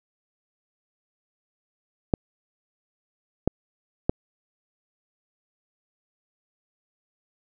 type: clicks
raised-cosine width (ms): 2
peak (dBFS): -6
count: 3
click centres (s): 2.138 / 3.476 / 4.095
effects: none